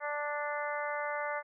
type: harmonic tone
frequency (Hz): 293.7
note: D4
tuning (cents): 0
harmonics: 2 / 3 / 4 / 5 / 6 / 7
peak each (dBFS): -37 / -39 / -40 / -41 / -42 / -42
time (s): 0-1.43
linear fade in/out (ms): 50
effects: none